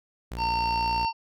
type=tone; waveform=sawtooth; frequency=59 Hz; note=A#1; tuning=22 cents sharp; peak=-29 dBFS; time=0.31-1.06 s; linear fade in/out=10 ms
type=harmonic tone; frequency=910 Hz; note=A#5; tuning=42 cents flat; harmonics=1 / 3 / 5 / 6; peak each=-24 / -34 / -36 / -43 dBFS; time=0.37-1.13 s; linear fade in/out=50 ms
effects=none